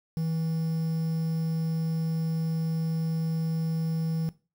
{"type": "tone with quantisation", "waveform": "triangle", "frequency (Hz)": 161.8, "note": "E3", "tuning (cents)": -32, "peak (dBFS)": -24, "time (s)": [0.17, 4.29], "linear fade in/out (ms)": 0, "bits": 8, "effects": ["noise-tail reverb RT60 0.3 s tail -18 dB re dry"]}